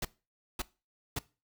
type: noise bursts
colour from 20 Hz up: pink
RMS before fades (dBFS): -34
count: 3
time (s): 0.02-1.19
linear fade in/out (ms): 5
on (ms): 30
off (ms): 540
effects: noise-tail reverb RT60 0.3 s tail -20 dB re dry